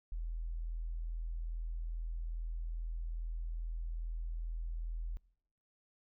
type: tone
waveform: sine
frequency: 41.2 Hz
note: E1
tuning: in tune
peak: -36 dBFS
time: 0.12-5.17 s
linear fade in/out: 0 ms
effects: noise-tail reverb RT60 0.8 s tail -25 dB re dry